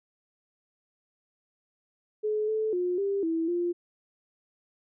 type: tone with pitch steps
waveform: sine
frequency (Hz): 426.7 / 435.7 / 358 / 397.3 / 327.3 / 348.6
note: G#4 / A4 / F4 / G4 / E4 / F4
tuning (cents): +47 / -17 / +43 / +23 / -12 / -3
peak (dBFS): -25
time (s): 2.23-3.73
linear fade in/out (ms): 20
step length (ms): 250
effects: none